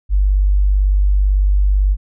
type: tone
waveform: sine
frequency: 49 Hz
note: G1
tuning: in tune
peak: -10 dBFS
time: 0.09-1.97 s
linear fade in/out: 50 ms
effects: none